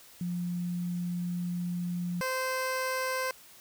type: tone pair in turn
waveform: sine / 15% pulse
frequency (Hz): 175.9 / 518.3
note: F3 / C5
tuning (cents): +13 / -16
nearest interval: octave + perfect fifth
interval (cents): 1871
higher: second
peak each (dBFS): -30 / -23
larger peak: second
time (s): 0.21-2.21 / 2.21-3.31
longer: first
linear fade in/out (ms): 2
effects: white hiss -54 dBFS RMS until 3.6 s